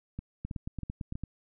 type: two click trains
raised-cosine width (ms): 5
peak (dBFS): -23 / -24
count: 8 / 4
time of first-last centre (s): 0.45-1.237 / 0.19-1.155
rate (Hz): 8.9 / 3.11
effects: none